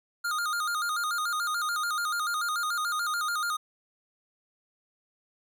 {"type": "tone with vibrato", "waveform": "square", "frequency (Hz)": 1318.5, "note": "E6", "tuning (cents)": 0, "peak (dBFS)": -28, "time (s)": [0.24, 3.57], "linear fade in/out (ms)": 10, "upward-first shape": "square", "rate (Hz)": 6.9, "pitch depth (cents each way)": 110, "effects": []}